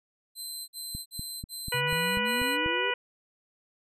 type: tone bursts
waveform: 20% pulse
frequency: 4088 Hz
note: C8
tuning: 41 cents flat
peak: -30 dBFS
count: 6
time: 0.35-2.575 s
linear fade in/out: 50 ms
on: 330 ms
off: 49 ms
type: click train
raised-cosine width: 5 ms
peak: -25 dBFS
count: 8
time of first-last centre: 0.95-2.661 s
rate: 4.09 Hz
type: harmonic tone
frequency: 490 Hz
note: B4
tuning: 14 cents flat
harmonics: 1 / 2 / 3 / 4 / 5 / 6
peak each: -33 / -33 / -33 / -33 / -33 / -33 dBFS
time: 1.72-2.94 s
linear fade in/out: 5 ms
type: exponential sweep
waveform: sine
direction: up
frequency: 130.81 to 410.4 Hz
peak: -33 dBFS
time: 1.74-2.91 s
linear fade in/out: 5 ms
effects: resampled to 32000 Hz